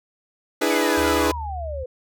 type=chord; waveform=sawtooth; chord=E dominant seventh; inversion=third; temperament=equal with one note detuned; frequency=297.6 / 329.6 / 415.3 / 493.9 Hz; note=D4 / E4 / G#4 / B4; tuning=+23 / 0 / 0 / 0 cents; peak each=-20 dBFS; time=0.61-1.32 s; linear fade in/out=10 ms
type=exponential sweep; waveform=sine; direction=down; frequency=2279 to 493.9 Hz; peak=-29 dBFS; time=0.7-1.86 s; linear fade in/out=5 ms
type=tone with pitch glide; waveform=sine; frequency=77.1 to 73.15 Hz; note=D#2 to D2; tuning=-15 to -6 cents; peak=-29 dBFS; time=0.97-1.84 s; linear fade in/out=10 ms; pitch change=-91 cents; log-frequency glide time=1.13-1.64 s
effects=none